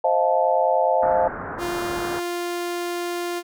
sine chord, F dominant seventh, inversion second, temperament just, 523.8 / 628.6 / 698.5 / 873.1 Hz, C5 / Eb5 / F5 / A5, +2 / +18 / 0 / -14 cents, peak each -22 dBFS, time 0.04-1.28 s, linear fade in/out 5 ms
white low-pass noise, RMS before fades -32 dBFS, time 1.02-2.2 s, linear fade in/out 10 ms, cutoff 1600 Hz, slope 48 dB/octave
sawtooth tone, 349.2 Hz, F4, in tune, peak -21 dBFS, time 1.58-3.43 s, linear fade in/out 50 ms
effects none

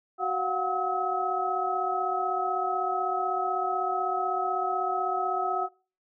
sine tone cluster, 372.9 / 710 / 746 / 1284 Hz, F#4 / F5 / F#5 / E6, +14 / +28 / +14 / -46 cents, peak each -33 / -31 / -30 / -30 dBFS, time 0.18-5.69 s, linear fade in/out 50 ms, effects noise-tail reverb RT60 0.4 s tail -25 dB re dry

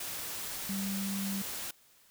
sine tone in noise, 196 Hz, G3, in tune, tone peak -33 dBFS, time 0.69-1.42 s, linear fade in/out 5 ms, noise white, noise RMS -39 dBFS, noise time 0-1.71 s, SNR +3 dB, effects white hiss -63 dBFS RMS until 2.1 s

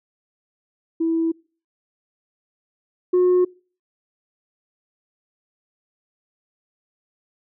sine tone pair in turn, 328 / 361.9 Hz, E4 / F#4, -9 / -38 cents, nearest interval major second, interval 171 cents, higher second, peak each -17 / -11 dBFS, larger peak second, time 1-1.32 / 3.13-3.45 s, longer neither, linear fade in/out 10 ms, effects noise-tail reverb RT60 0.4 s tail -26 dB re dry + tanh soft clip ceiling -12 dBFS

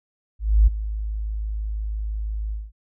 sine tone with ADSR envelope, 53 Hz, G#1, 36 cents sharp, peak -9 dBFS, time 0.39-2.72 s, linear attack 280 ms, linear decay 15 ms, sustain -15 dB, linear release 200 ms, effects none

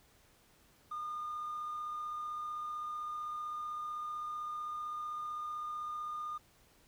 triangle tone with amplitude modulation, 1217 Hz, D#6, 39 cents flat, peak -33 dBFS, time 0.91-6.38 s, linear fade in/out 10 ms, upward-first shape sine, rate 35.7 Hz, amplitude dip 30%, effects tanh soft clip ceiling -34 dBFS + pink hiss -66 dBFS RMS until 6.87 s

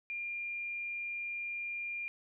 sine tone, 2400 Hz, D7, 37 cents sharp, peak -36 dBFS, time 0.1-2.08 s, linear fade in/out 0 ms, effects none

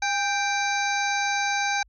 harmonic tone with a mistuned harmonic, 784 Hz, G5, in tune, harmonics 1 / 2 / 3 / 5 / 6 / 7 / 8, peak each -26 / -28 / -29 / -34 / -38 / -41 / -34 dBFS, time 0.02-1.83 s, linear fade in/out 5 ms, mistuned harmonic 1, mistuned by +58 cents, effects added 50 Hz sine -56 dBFS peak until 1.88 s

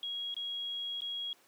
sine tone with dropouts, 3300 Hz, G#7, 12 cents flat, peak -35 dBFS, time 0.03-1.33 s, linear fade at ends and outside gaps 1 ms, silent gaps 0.342-0.366 / 1.006-1.019 s, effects pink hiss -64 dBFS RMS until 1.47 s + high-pass 300 Hz 12 dB/octave

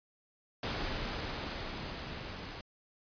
pink noise with level ramp, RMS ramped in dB -35 to -44 dBFS, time 0.63-2.61 s, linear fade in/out 2 ms, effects resampled to 11025 Hz

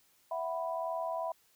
sine chord, E suspended second, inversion none, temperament just, 659.3 / 741.7 / 988.9 Hz, E5 / F#5 / B5, 0 / +4 / +2 cents, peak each -35 / -40 / -38 dBFS, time 0.31-1.32 s, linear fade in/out 5 ms, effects white hiss -68 dBFS RMS until 1.55 s

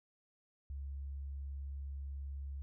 sine tone, 69.3 Hz, C#2, in tune, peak -40 dBFS, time 0.7-2.62 s, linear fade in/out 0 ms, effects none

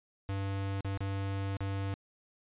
square tone with dropouts, 98 Hz, G2, in tune, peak -33 dBFS, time 0.29-1.94 s, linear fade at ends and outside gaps 0 ms, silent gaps 0.807-0.847 / 0.974-1.006 / 1.568-1.606 s, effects resampled to 8000 Hz

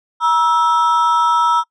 triangle ring-modulated tone, 1135 Hz, C#6, 41 cents sharp, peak -6 dBFS, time 0.2-1.64 s, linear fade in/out 50 ms, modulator 181 Hz, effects noise-tail reverb RT60 0.1 s tail -24 dB re dry + resampled to 22050 Hz

